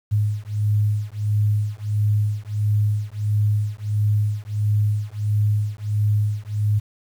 sine beating tone pair, 104.1 / 105.6 Hz, G#2 / G#2, +5 / +29 cents, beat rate 1.5 Hz, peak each -21 dBFS, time 0.11-6.8 s, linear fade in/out 20 ms, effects 8-bit

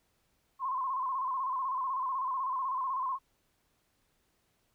sine tone with vibrato, 1046.5 Hz, C6, in tune, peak -30 dBFS, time 0.59-3.19 s, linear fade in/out 50 ms, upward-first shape square, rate 16 Hz, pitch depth 60 cents each way, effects pink hiss -74 dBFS RMS until 4.74 s

